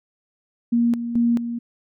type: tone with tremolo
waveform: sine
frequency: 235.7 Hz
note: A#3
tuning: 19 cents sharp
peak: -15 dBFS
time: 0.72-1.59 s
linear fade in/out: 10 ms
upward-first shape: square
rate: 2.3 Hz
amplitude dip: 65%
effects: none